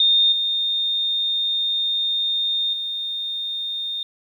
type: tone with level steps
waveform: sine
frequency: 3652 Hz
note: A#7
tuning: 36 cents flat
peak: -13 / -19 / -24 dBFS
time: 0-4.03 s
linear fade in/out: 2 ms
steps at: 0.32 / 2.73 s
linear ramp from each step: 5 ms
effects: 9-bit